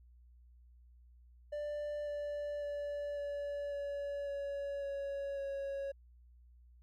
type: tone with pitch steps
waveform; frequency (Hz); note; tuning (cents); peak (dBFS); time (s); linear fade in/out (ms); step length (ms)
triangle; 590 / 584.6 / 579.2 / 573.9 / 568.6 / 563.4 / 558.2 / 553; D5 / D5 / D5 / D5 / C#5 / C#5 / C#5 / C#5; +8 / -8 / -24 / -40 / +44 / +28 / +12 / -4; -35; 1.52-5.92; 10; 550
effects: added 60 Hz sine -58 dBFS peak until 6.82 s